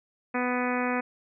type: harmonic tone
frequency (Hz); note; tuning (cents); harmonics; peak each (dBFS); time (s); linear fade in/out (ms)
248.3; B3; +9; 1 / 2 / 3 / 4 / 5 / 6 / 7 / 8 / 9 / 10; -29 / -32 / -34 / -35 / -36 / -37 / -37 / -38 / -39 / -39; 0.34-1.01; 10
effects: none